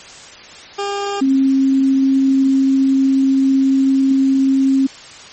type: tone pair in turn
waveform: 20% pulse / sine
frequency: 402 / 268.8 Hz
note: G4 / C4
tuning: +44 / +47 cents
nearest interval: perfect fifth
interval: 697 cents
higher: first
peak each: -14 / -10 dBFS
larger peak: second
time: 0.78-1.21 / 1.21-4.87 s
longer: second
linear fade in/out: 10 ms
effects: white hiss -37 dBFS RMS until 5.32 s + MP3 32 kbps